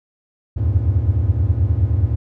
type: tone cluster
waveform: triangle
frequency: 74.4 / 83.9 / 93.3 / 98.8 / 113.5 Hz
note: D2 / E2 / F#2 / G2 / A#2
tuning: +23 / +31 / +15 / +14 / -46 cents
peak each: -19 dBFS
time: 0.56-2.16 s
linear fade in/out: 20 ms
effects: none